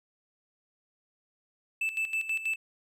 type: tone with tremolo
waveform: triangle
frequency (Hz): 2637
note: E7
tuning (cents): 0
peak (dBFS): -25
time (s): 1.81-2.56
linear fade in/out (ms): 5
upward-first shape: square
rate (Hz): 6.2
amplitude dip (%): 70
effects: none